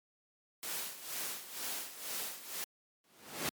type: noise with tremolo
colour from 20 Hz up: white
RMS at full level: -38 dBFS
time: 0.63-2.64 s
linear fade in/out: 0 ms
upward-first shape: sine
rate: 2.1 Hz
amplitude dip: 75%
type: noise with exponential growth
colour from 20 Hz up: pink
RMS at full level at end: -31 dBFS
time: 3.04-3.49 s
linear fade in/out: 1 ms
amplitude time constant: 96 ms
effects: high-pass 200 Hz 12 dB/octave + MP3 96 kbps